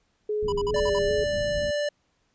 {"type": "tone with vibrato", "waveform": "sine", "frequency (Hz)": 415.3, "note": "G#4", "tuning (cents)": 0, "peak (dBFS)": -24, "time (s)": [0.29, 1.24], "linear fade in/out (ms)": 5, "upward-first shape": "square", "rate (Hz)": 2.5, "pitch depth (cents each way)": 30}
{"type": "low-pass noise", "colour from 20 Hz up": "pink", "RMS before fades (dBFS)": -35, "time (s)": [0.42, 1.71], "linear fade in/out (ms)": 10, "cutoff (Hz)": 240, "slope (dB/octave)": 24}
{"type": "tone bursts", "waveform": "square", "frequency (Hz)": 987.8, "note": "B5", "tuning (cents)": 0, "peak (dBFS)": -30, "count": 6, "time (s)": [0.48, 0.989], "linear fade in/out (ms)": 5, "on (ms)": 44, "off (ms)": 49}
{"type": "tone", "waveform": "square", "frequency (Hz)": 587.3, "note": "D5", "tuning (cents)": 0, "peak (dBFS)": -25, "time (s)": [0.74, 1.89], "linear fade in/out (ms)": 5}
{"effects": ["pink hiss -70 dBFS RMS until 2.34 s", "resampled to 16000 Hz"]}